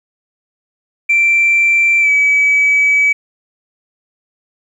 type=tone with pitch glide; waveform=sine; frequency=2349 to 2286 Hz; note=D7 to D7; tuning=0 to -47 cents; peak=-7 dBFS; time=1.09-3.13 s; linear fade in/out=10 ms; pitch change=-47 cents; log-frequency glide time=2-2.1 s; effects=tanh soft clip ceiling -5 dBFS + 8-bit